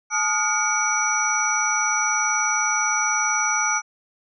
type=tone cluster; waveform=sine; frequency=856 / 1241 / 1420 / 2261 / 5880 Hz; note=A5 / D#6 / F6 / C#7 / F#8; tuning=-48 / -5 / +28 / +34 / -12 cents; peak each=-27 / -27 / -25 / -27 / -23 dBFS; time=0.1-3.82 s; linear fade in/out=50 ms; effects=none